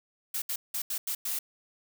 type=noise bursts at uneven times; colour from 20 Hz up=blue; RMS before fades=-32 dBFS; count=6; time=0.34-0.42 / 0.49-0.56 / 0.74-0.82 / 0.9-0.98 / 1.07-1.15 / 1.25-1.39 s; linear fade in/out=5 ms; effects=none